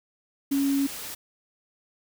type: tone in noise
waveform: sine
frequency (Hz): 277.2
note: C#4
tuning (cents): 0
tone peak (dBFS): -21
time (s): 0.51-0.87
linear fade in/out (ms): 10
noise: white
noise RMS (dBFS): -37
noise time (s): 0.51-1.15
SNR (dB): +13
effects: none